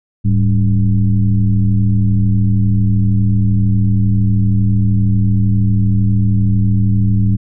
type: tone with frequency modulation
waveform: sine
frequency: 105.7 Hz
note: G#2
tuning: 31 cents sharp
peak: -9 dBFS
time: 0.24-7.37 s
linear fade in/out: 20 ms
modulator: 89.3 Hz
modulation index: 0.98
effects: none